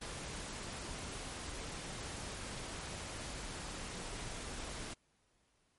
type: noise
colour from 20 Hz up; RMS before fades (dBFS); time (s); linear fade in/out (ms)
pink; -44; 0.01-4.94; 10
effects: pink hiss -75 dBFS RMS until 5.78 s + MP3 48 kbps